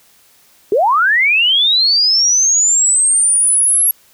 sine linear sweep, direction up, 370 to 11370 Hz, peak -9 dBFS, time 0.72-3.91 s, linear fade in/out 2 ms, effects white hiss -50 dBFS RMS until 4.13 s

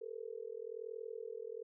sine tone with amplitude modulation, 450 Hz, A4, 39 cents sharp, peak -38 dBFS, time 0.01-1.63 s, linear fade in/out 10 ms, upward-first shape sine, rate 41.1 Hz, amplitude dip 100%, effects none

